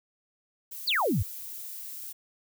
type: noise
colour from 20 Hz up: violet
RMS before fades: -40 dBFS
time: 0.71-2.13 s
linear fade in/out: 10 ms
type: exponential sweep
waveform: sine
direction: down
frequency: 4978 to 76.2 Hz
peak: -23 dBFS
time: 0.87-1.23 s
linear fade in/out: 10 ms
effects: none